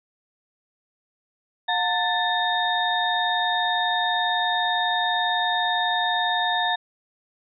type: tone cluster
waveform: sine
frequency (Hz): 718 / 900 / 1761 / 3687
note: F5 / A5 / A6 / A#7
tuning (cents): +48 / +39 / +1 / -20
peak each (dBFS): -26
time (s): 1.68-6.76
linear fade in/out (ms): 10
effects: none